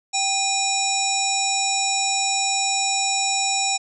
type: harmonic tone with a mistuned harmonic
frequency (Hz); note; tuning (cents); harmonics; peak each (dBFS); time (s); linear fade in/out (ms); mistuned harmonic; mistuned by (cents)
780; G5; -9; 1 / 3 / 5 / 7 / 9 / 10; -25 / -27 / -28 / -27 / -26 / -27; 0.13-3.78; 20; 3; +86
effects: none